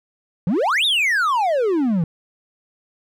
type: exponential two-way sweep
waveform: triangle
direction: up then down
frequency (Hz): 155.56 to 3827 to 155.56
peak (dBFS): -14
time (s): 0.47-2.04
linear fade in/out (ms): 2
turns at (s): 0.85
effects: none